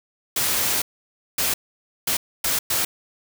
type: noise bursts at uneven times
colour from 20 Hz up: white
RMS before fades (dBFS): -22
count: 5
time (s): 0.36-0.82 / 1.38-1.54 / 2.07-2.17 / 2.44-2.59 / 2.7-2.85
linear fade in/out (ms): 5
effects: none